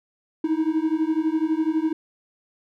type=beating tone pair; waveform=triangle; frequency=311.1 / 323.1 Hz; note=D#4 / E4; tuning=0 / -35 cents; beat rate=12 Hz; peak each=-21 dBFS; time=0.44-1.93 s; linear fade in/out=5 ms; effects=none